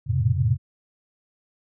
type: tone cluster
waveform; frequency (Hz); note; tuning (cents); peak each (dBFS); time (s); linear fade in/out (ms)
sine; 87.5 / 107.3 / 112.1 / 127 / 135.6; F2 / A2 / A2 / B2 / C#3; +4 / -43 / +33 / +49 / -38; -25; 0.06-0.58; 50
effects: none